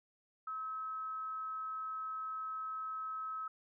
sine tone with amplitude modulation, 1289 Hz, E6, 39 cents flat, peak -37 dBFS, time 0.47-3.48 s, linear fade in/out 5 ms, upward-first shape sine, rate 276 Hz, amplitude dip 25%, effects none

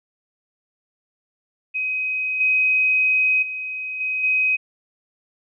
sine tone with level steps, 2523 Hz, D#7, 23 cents sharp, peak -21 / -15 / -26 / -21 / -16 dBFS, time 1.74-4.57 s, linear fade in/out 20 ms, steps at 2.4 / 3.42 / 4 / 4.23 s, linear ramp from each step 10 ms, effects none

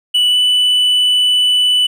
triangle tone with pitch glide, 2960 to 2981 Hz, F#7 to F#7, 0 to +12 cents, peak -8 dBFS, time 0.14-1.87 s, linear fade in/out 10 ms, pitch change +12 cents, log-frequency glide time 0.3-0.36 s, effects none

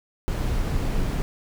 brown noise, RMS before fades -24 dBFS, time 0.28-1.22 s, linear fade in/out 0 ms, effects none

